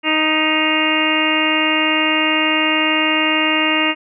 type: harmonic tone with a mistuned harmonic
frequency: 311.1 Hz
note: D#4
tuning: in tune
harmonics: 1 / 2 / 3 / 4 / 5 / 6 / 7 / 8 / 9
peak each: -20 / -25 / -25 / -24 / -30 / -23 / -22 / -23 / -19 dBFS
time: 0.03-3.95 s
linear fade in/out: 50 ms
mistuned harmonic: 6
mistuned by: +25 cents
effects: none